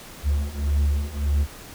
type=beating tone pair; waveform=triangle; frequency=71.1 / 72.8 Hz; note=C#2 / D2; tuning=+45 / -15 cents; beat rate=1.7 Hz; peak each=-22 / -20 dBFS; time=0.23-1.47 s; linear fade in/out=50 ms; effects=pink hiss -42 dBFS RMS until 1.74 s